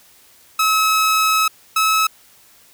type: tone pair in turn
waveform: sawtooth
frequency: 1288 / 1293.6 Hz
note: E6 / E6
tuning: -41 / -33 cents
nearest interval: unison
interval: 8 cents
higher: second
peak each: -10 / -10 dBFS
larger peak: neither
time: 0.59-1.48 / 1.76-2.07 s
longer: first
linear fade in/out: 5 ms
effects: white hiss -50 dBFS RMS until 2.73 s